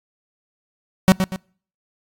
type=tone with echo; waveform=45% pulse; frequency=188 Hz; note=F#3; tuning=28 cents sharp; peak=-8 dBFS; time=1.08-1.12 s; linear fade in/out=0 ms; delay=120 ms; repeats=2; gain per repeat=-8 dB; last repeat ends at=1.36 s; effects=noise-tail reverb RT60 0.5 s tail -25 dB re dry + AAC 64 kbps